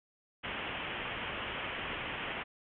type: low-pass noise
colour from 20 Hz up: white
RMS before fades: -39 dBFS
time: 0.43-2.44 s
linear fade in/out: 20 ms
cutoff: 3200 Hz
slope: 96 dB/octave
effects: none